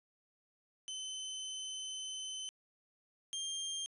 25% pulse tone pair in turn, 3053 / 3191 Hz, G7 / G7, -46 / +30 cents, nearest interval minor second, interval 76 cents, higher second, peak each -37 / -34 dBFS, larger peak second, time 0.88-2.49 / 3.33-3.86 s, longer first, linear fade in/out 0 ms, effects resampled to 24000 Hz

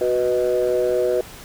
sine chord, B major, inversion second, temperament equal, 370 / 493.9 / 622.3 Hz, F#4 / B4 / D#5, 0 / 0 / 0 cents, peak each -20 / -19 / -22 dBFS, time 0.01-1.21 s, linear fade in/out 2 ms, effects tanh soft clip ceiling -11 dBFS + pink hiss -40 dBFS RMS until 1.44 s

